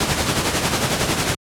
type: noise with tremolo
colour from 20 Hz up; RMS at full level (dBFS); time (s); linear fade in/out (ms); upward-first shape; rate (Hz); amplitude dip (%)
pink; -17; 0-1.35; 5; sine; 11; 50
effects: high-pass 80 Hz 12 dB/octave + low-pass 10000 Hz 12 dB/octave